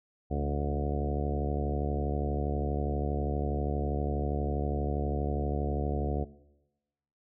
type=harmonic tone with a mistuned harmonic; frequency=72.4 Hz; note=D2; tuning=24 cents flat; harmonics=1 / 2 / 3 / 4 / 5 / 6 / 7 / 8 / 9 / 10; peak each=-31 / -35 / -37 / -38 / -41 / -39 / -42 / -43 / -46 / -40 dBFS; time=0.3-6.25 s; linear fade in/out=20 ms; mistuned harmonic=2; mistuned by=-39 cents; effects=noise-tail reverb RT60 1.0 s tail -19 dB re dry